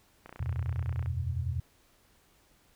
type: click train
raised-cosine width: 0.5 ms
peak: -30 dBFS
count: 25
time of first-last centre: 0.26-1.06 s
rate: 30 Hz
type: chord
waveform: sine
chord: E suspended second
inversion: none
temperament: equal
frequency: 82.41 / 92.5 / 123.47 Hz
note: E2 / F#2 / B2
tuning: 0 / 0 / 0 cents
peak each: -33 / -35 / -34 dBFS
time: 0.4-1.6 s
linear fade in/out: 5 ms
effects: pink hiss -65 dBFS RMS until 2.75 s